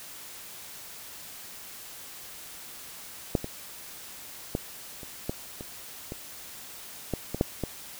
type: clicks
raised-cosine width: 2 ms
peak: -9 / -20 / -13 / -29 / -15 / -25 / -22 / -14 / -17 / -8 / -15 dBFS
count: 11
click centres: 3.352 / 3.444 / 4.551 / 5.032 / 5.295 / 5.609 / 6.121 / 7.137 / 7.346 / 7.411 / 7.637 s
effects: white hiss -44 dBFS RMS until 7.99 s